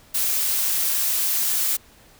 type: noise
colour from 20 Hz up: blue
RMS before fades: -22 dBFS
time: 0.14-1.77 s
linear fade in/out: 10 ms
effects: pink hiss -52 dBFS RMS until 2.19 s